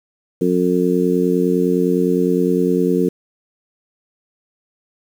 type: harmonic tone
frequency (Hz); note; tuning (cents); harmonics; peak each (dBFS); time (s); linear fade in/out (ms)
89.8; F2; +49; 2 / 3 / 4 / 5; -19 / -19 / -19 / -19; 0.41-3.09; 5
effects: 7-bit